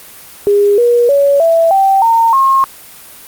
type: tone with pitch steps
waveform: sine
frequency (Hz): 407.4 / 478.9 / 563 / 661.8 / 778 / 914.6 / 1075.1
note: G#4 / A#4 / C#5 / E5 / G5 / A#5 / C6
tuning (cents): -33 / +47 / +27 / +7 / -13 / -33 / +47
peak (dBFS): -6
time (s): 0.47-2.64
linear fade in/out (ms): 0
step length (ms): 310
effects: white hiss -35 dBFS RMS until 3.27 s + Opus 32 kbps